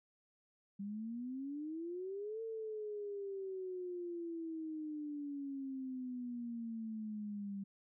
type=exponential two-way sweep; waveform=sine; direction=up then down; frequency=196 to 453.2 to 196 Hz; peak=-40 dBFS; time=0.79-7.64 s; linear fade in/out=10 ms; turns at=2.42 s; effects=none